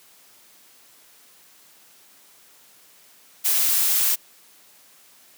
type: noise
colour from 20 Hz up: blue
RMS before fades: -20 dBFS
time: 3.44-4.16 s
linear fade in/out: 20 ms
effects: white hiss -53 dBFS RMS until 5.37 s + high-pass 150 Hz 12 dB/octave